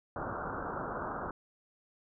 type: low-pass noise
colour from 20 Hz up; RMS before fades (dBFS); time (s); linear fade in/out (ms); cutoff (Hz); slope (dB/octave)
white; -38; 0.16-1.31; 2; 1500; 96
effects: none